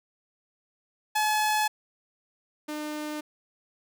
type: tone pair in turn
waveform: sawtooth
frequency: 854 / 301.9 Hz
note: G#5 / D4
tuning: +48 / +48 cents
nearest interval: octave + tritone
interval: 1800 cents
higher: first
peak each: -19 / -28 dBFS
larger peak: first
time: 1.15-1.68 / 2.68-3.21 s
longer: neither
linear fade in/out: 10 ms
effects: none